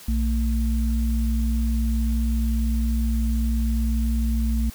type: tone pair together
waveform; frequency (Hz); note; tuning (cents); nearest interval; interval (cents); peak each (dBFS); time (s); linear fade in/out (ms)
sine; 59.7 / 225.4; A#1 / A3; +42 / +42; octave + major seventh; 2300; -20 / -26; 0.08-4.7; 5
effects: white hiss -44 dBFS RMS until 4.74 s